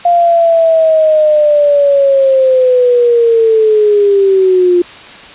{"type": "linear sweep", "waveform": "sine", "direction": "down", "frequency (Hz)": [700, 349.2], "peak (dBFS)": -5, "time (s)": [0.05, 4.82], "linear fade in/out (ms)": 5, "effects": ["white hiss -32 dBFS RMS until 5.34 s", "resampled to 8000 Hz"]}